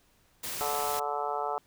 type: noise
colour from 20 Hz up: white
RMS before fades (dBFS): -36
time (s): 0.43-1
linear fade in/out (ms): 10
type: harmonic tone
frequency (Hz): 145.5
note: D3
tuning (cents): -16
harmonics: 3 / 4 / 5 / 6 / 7 / 8 / 9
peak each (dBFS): -37 / -39 / -34 / -35 / -40 / -41 / -37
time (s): 0.61-1.58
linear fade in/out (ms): 0
effects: pink hiss -66 dBFS RMS until 1.66 s